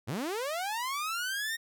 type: linear sweep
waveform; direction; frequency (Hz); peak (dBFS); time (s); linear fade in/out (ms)
sawtooth; up; 92.2 to 1864.7; -28; 0.07-1.57; 20
effects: none